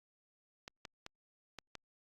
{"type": "clicks", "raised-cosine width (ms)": 0.2, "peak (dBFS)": -28, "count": 5, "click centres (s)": [0.679, 0.852, 1.064, 1.587, 1.753], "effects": ["Opus 48 kbps"]}